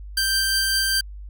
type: tone pair together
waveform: sawtooth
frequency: 1568 / 4699 Hz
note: G6 / D8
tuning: 0 / 0 cents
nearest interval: octave + perfect fifth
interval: 1900 cents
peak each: -19 dBFS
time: 0.17-1.01 s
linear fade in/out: 5 ms
effects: added 50 Hz sine -34 dBFS peak until 1.29 s